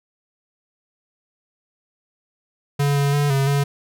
square tone with pitch steps, 142.5 / 141.5 / 144.6 / 136.8 / 141.5 Hz, C#3 / C#3 / D3 / C#3 / C#3, +48 / +36 / -27 / -23 / +36 cents, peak -17 dBFS, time 2.79-3.64 s, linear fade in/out 10 ms, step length 170 ms, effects none

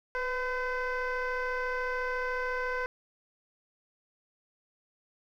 sine tone with frequency modulation, 1013 Hz, B5, 44 cents sharp, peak -27 dBFS, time 0.15-2.86 s, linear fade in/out 0 ms, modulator 515 Hz, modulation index 1.6, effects tanh soft clip ceiling -28 dBFS + 11-bit

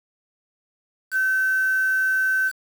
sine tone with quantisation, 1534 Hz, G6, 38 cents flat, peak -18 dBFS, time 1.11-2.52 s, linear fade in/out 50 ms, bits 6, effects none

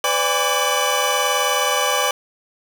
25% pulse tone cluster, 505 / 584 / 811 / 1149 / 2981 Hz, B4 / D5 / G#5 / D6 / F#7, +39 / -10 / -41 / -38 / +12 cents, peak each -20 dBFS, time 0.04-2.11 s, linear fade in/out 2 ms, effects none

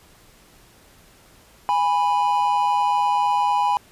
triangle tone pair together, 823.7 / 987.8 Hz, G#5 / B5, -14 / 0 cents, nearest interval minor third, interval 314 cents, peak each -18 dBFS, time 1.69-3.77 s, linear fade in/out 0 ms, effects pink hiss -52 dBFS RMS until 3.91 s + resampled to 32000 Hz

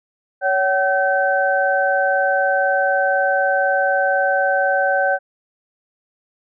sine tone cluster, 561 / 759 / 1539 Hz, C#5 / F#5 / G6, +21 / +44 / -32 cents, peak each -19 dBFS, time 0.41-5.19 s, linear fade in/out 50 ms, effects none

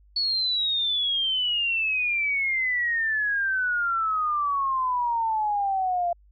sine exponential sweep, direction down, 4435 to 685 Hz, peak -22 dBFS, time 0.16-6.13 s, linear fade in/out 5 ms, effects added 50 Hz sine -53 dBFS peak until 6.31 s

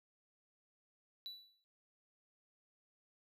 triangle tone with exponential decay, 3951 Hz, B7, in tune, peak -40 dBFS, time 1.26-1.64 s, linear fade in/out 0 ms, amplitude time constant 81 ms, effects noise-tail reverb RT60 0.4 s tail -24 dB re dry

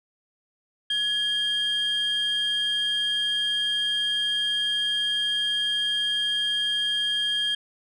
sine tone pair together, 1688 / 3214 Hz, G#6 / G7, +28 / +43 cents, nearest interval major seventh, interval 1115 cents, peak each -29 / -21 dBFS, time 0.9-7.55 s, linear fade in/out 5 ms, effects tanh soft clip ceiling -20 dBFS

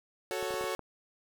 sawtooth chord, F# minor, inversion none, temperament equal, 370 / 440 / 554.4 Hz, F#4 / A4 / C#5, 0 / 0 / 0 cents, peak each -33 dBFS, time 0.31-0.75 s, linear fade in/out 0 ms
clicks, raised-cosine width 1 ms, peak -28 dBFS, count 6, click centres 0.427 / 0.507 / 0.541 / 0.611 / 0.641 / 0.793 s
effects none

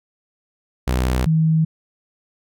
sawtooth / sine tone pair in turn, 63 / 159.49 Hz, B1 / D#3, +35 / +43 cents, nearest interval octave + major third, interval 1608 cents, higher second, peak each -13 / -13 dBFS, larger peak neither, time 0.87-1.26 / 1.26-1.65 s, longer neither, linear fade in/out 10 ms, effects none

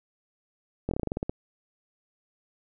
slowing click train, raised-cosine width 2 ms, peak -15 dBFS, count 11, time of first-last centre 0.89-1.295 s, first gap 22 ms, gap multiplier 1.13, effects none

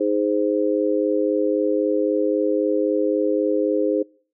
sine chord, Ab major, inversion second, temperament just, 311.5 / 415.3 / 519.1 Hz, Eb4 / Ab4 / C5, +2 / 0 / -14 cents, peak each -22 dBFS, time 0-4.03 s, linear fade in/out 10 ms, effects noise-tail reverb RT60 0.5 s tail -26 dB re dry

